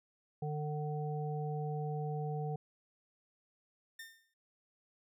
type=harmonic tone; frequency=150 Hz; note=D3; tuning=37 cents sharp; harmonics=1 / 3 / 5; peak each=-36 / -42 / -43 dBFS; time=0.42-2.56 s; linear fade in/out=5 ms
type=tone with exponential decay; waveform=sawtooth; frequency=1812 Hz; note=A#6; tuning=50 cents flat; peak=-40 dBFS; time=3.99-4.34 s; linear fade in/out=5 ms; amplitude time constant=75 ms
effects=none